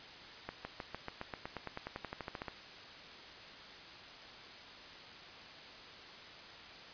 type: accelerating click train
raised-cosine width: 0.5 ms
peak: -25 dBFS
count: 20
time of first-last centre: 0.49-2.482 s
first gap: 160 ms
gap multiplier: 0.95
effects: white hiss -51 dBFS RMS until 6.93 s + resampled to 11025 Hz